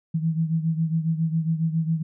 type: beating tone pair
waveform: sine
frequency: 160.6 / 167.9 Hz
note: E3 / E3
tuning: -45 / +32 cents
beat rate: 7.3 Hz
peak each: -22 / -27 dBFS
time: 0.14-2.03 s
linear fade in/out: 10 ms
effects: none